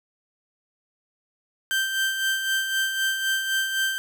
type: tone with tremolo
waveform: 30% pulse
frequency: 1564 Hz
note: G6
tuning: 4 cents flat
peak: -18 dBFS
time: 1.71-3.98 s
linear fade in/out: 0 ms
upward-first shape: sine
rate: 3.9 Hz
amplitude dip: 50%
effects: none